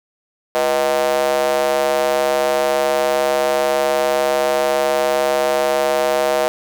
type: tone with high-pass filter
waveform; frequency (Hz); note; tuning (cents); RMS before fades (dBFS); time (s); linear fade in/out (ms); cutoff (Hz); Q
square; 69.5; C#2; +5; -17; 0.55-6.48; 0; 580; 4.2
effects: none